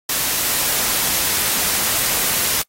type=noise; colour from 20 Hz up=white; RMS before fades=-19 dBFS; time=0.09-2.62 s; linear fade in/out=5 ms; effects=noise-tail reverb RT60 0.1 s tail -23 dB re dry + AAC 48 kbps